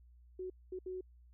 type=tone bursts at uneven times; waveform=sine; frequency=370 Hz; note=F#4; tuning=in tune; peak=-39 dBFS; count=3; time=0.39-0.5 / 0.72-0.79 / 0.86-1.01 s; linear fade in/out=5 ms; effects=added 60 Hz sine -58 dBFS peak until 1.33 s